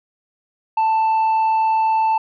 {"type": "tone with tanh clipping", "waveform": "sine", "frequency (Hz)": 884, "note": "A5", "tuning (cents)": 8, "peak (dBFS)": -15, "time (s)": [0.77, 2.18], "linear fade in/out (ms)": 5, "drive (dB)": 3, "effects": []}